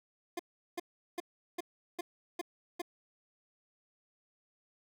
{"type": "tone bursts", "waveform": "25% pulse", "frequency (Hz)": 349.2, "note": "F4", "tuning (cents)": 0, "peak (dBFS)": -31, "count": 7, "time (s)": [0.37, 2.818], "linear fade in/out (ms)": 5, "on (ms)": 24, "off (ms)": 380, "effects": []}